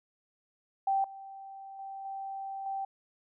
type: tone with level steps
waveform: sine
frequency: 780 Hz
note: G5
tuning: 9 cents flat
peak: -25 / -43 / -39 / -36 / -32 dBFS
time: 0.87-2.85 s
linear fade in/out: 5 ms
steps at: 1.04 / 1.79 / 2.05 / 2.66 s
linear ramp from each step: 2 ms
effects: none